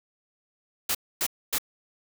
white noise bursts, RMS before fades -26 dBFS, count 3, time 0.89-1.584 s, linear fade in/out 5 ms, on 58 ms, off 260 ms, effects none

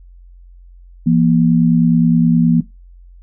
sine tone pair together, 168.15 / 237.8 Hz, E3 / A#3, +35 / +35 cents, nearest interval tritone, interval 600 cents, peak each -12 dBFS, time 1.06-2.61 s, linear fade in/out 10 ms, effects noise-tail reverb RT60 0.2 s tail -17 dB re dry + added 44 Hz sine -38 dBFS peak until 3.22 s

